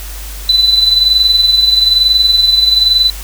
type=tone with amplitude modulation; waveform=sine; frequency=3999 Hz; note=B7; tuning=21 cents sharp; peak=-4 dBFS; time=0.49-3.1 s; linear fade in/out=2 ms; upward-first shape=sine; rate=21.1 Hz; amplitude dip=55%; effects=added 50 Hz sine -24 dBFS peak until 3.23 s + white hiss -30 dBFS RMS until 3.23 s